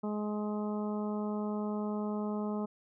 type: harmonic tone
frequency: 210 Hz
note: G#3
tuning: 19 cents sharp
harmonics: 1 / 2 / 3 / 4 / 5 / 6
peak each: -33 / -39 / -43 / -45 / -47 / -49 dBFS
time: 0.03-2.66 s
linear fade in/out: 10 ms
effects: none